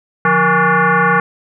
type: tone with frequency modulation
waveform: sine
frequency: 146.83 Hz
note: D3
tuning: in tune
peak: -9 dBFS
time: 0.25-1.2 s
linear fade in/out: 2 ms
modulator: 323 Hz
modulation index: 5.1
effects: none